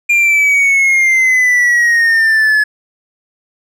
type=exponential sweep; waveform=triangle; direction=down; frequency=2403 to 1703 Hz; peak=-6 dBFS; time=0.09-2.64 s; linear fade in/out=10 ms; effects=none